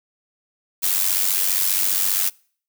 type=noise with amplitude modulation; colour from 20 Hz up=blue; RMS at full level=-17 dBFS; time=0.82-2.3 s; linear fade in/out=20 ms; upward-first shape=sine; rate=95 Hz; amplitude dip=70%; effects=noise-tail reverb RT60 0.5 s tail -26 dB re dry